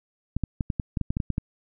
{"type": "clicks", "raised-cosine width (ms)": 5, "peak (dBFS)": -13, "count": 12, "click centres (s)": [0.366, 0.437, 0.608, 0.702, 0.798, 0.972, 1.013, 1.105, 1.169, 1.202, 1.303, 1.381], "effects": []}